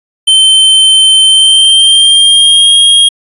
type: tone with pitch glide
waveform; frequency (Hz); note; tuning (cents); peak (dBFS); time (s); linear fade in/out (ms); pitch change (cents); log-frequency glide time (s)
square; 3095 to 3256; G7 to G#7; -23 to -35; -3; 0.27-3.09; 10; +88; 1.25-2.75
effects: resampled to 32000 Hz